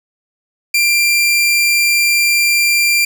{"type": "tone", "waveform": "sawtooth", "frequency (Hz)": 2375, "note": "D7", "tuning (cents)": 19, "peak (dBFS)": -7, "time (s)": [0.74, 3.05], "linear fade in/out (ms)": 5, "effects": []}